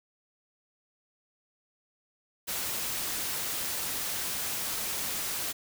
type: noise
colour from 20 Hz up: white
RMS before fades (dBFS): -33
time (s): 2.47-5.53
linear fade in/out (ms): 20
effects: none